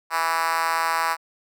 5% pulse tone with high-pass filter, 164.3 Hz, E3, 5 cents flat, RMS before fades -23 dBFS, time 0.1-1.17 s, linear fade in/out 50 ms, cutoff 970 Hz, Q 2.5, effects none

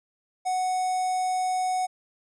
square tone with notch filter, 740 Hz, F#5, in tune, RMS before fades -26 dBFS, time 0.45-1.87 s, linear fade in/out 20 ms, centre 3000 Hz, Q 0.51, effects resampled to 22050 Hz

